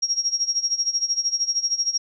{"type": "tone with tremolo", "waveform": "sine", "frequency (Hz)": 5600, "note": "F8", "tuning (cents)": 4, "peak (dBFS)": -17, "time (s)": [0.02, 1.98], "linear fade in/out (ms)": 10, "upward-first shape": "sine", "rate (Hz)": 13, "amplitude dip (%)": 85, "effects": []}